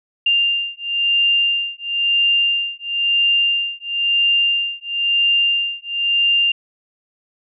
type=beating tone pair; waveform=sine; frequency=2794 / 2794.99 Hz; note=F7 / F7; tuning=0 / +1 cents; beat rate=0.99 Hz; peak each=-18 dBFS; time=0.26-6.52 s; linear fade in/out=5 ms; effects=none